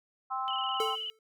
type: chord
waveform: sine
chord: C major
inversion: second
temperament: just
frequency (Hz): 784.9 / 1046.5 / 1308.1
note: G5 / C6 / E6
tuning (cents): +2 / 0 / -14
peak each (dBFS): -35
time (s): 0.3-0.96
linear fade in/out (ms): 20
type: tone with vibrato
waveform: sine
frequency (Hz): 2960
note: F#7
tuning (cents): 0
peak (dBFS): -34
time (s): 0.48-1.1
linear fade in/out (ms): 0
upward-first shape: square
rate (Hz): 19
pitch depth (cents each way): 38
type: tone with exponential decay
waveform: square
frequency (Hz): 440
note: A4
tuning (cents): 0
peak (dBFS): -28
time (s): 0.8-1.19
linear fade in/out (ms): 2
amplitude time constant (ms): 84
effects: none